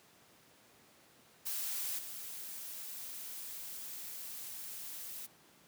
blue noise with level steps, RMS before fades -38 / -45 dBFS, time 1.45-5.27 s, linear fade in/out 20 ms, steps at 1.98 s, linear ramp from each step 10 ms, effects pink hiss -63 dBFS RMS until 5.67 s + high-pass 150 Hz 12 dB/octave

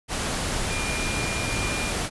sine tone in noise, 2406 Hz, D7, 41 cents sharp, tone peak -31 dBFS, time 0.68-1.94 s, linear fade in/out 50 ms, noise pink, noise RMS -27 dBFS, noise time 0.08-2.1 s, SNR -7 dB, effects resampled to 24000 Hz

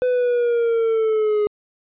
triangle linear sweep, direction down, 504 to 415.3 Hz, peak -14 dBFS, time 0.02-1.47 s, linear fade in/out 0 ms, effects resampled to 8000 Hz

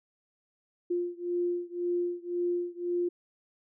sine beating tone pair, 350.2 / 352.1 Hz, F4 / F4, +5 / +14 cents, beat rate 1.9 Hz, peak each -31 / -32 dBFS, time 0.9-3.09 s, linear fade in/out 10 ms, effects none

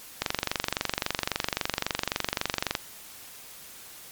click train, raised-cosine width 0.2 ms, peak -7 dBFS, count 61, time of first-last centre 0.22-2.752 s, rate 23.7 Hz, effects white hiss -46 dBFS RMS until 4.11 s + MP3 96 kbps

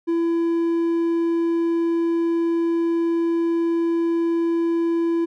triangle tone, 335.2 Hz, E4, 29 cents sharp, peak -16 dBFS, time 0.07-5.26 s, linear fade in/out 20 ms, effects none

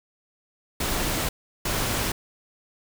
pink noise bursts at uneven times, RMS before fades -26 dBFS, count 2, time 0.8-1.29 / 1.65-2.12 s, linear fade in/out 5 ms, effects none

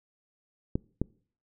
clicks, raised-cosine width 3 ms, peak -14 / -14 dBFS, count 2, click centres 0.755 / 1.016 s, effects noise-tail reverb RT60 0.5 s tail -25 dB re dry

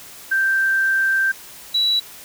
sine tone pair in turn, 1568 / 3922 Hz, G6 / B7, 0 / -13 cents, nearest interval octave + major third, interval 1587 cents, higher second, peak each -15 dBFS, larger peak neither, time 0.31-1.32 / 1.74-2 s, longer first, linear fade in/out 10 ms, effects white hiss -40 dBFS RMS until 2.24 s

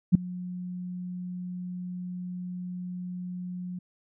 sine tone with ADSR envelope, 180 Hz, F#3, 47 cents flat, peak -10 dBFS, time 0.12-3.79 s, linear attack 30 ms, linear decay 4 ms, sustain -23 dB, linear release 6 ms, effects none

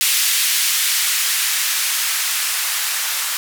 violet noise with band-pass filter sweep, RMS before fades -19 dBFS, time 0.01-3.37 s, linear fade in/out 0 ms, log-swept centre 2300 to 1200 Hz, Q 1, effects none

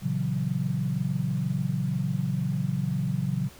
sine chord, F# dominant seventh, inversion first, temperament equal, 116.54 / 138.59 / 164.81 / 185 Hz, A#2 / C#3 / E3 / F#3, 0 / 0 / 0 / 0 cents, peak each -33 / -28 / -32 / -30 dBFS, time 0.02-3.49 s, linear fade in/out 20 ms, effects pink hiss -50 dBFS RMS until 3.59 s

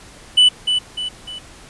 triangle tone with echo, 2982 Hz, F#7, 13 cents sharp, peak -6 dBFS, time 0.37-0.49 s, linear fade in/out 10 ms, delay 300 ms, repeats 3, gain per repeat -7 dB, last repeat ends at 1.39 s, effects pink hiss -42 dBFS RMS until 1.69 s + resampled to 24000 Hz

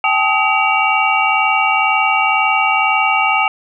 sine tone cluster, 778 / 860 / 1261 / 2287 / 2769 Hz, G5 / A5 / D#6 / D7 / F7, -13 / -40 / +23 / -47 / -15 cents, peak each -18 dBFS, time 0.04-3.48 s, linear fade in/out 2 ms, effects none

